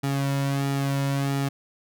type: tone with flanger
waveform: sawtooth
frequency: 138.59 Hz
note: C#3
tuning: in tune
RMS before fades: -25 dBFS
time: 0.03-1.49 s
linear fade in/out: 10 ms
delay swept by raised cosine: 1.9 to 2.55 ms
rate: 1.5 Hz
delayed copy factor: -0.65
effects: none